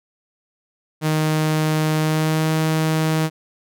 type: tone with pitch glide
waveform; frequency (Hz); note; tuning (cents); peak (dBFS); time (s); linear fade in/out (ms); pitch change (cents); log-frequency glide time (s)
sawtooth; 155.56 to 158.1; D#3 to D#3; 0 to +28; -13; 1.01-3.3; 50; +28; 1.98-2.51
effects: none